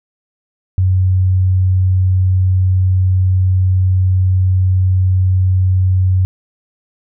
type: tone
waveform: sine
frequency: 93 Hz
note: F#2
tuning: 9 cents sharp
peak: -9 dBFS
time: 0.78-6.25 s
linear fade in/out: 0 ms
effects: none